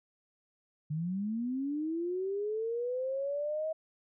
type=linear sweep; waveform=sine; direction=up; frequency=146.83 to 640 Hz; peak=-31 dBFS; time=0.9-3.73 s; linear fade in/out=10 ms; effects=none